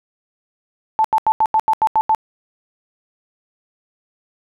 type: tone bursts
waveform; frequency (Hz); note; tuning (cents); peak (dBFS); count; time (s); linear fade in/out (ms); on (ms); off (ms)
sine; 877; A5; -6; -11; 9; 0.99-2.148; 0; 54; 84
effects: none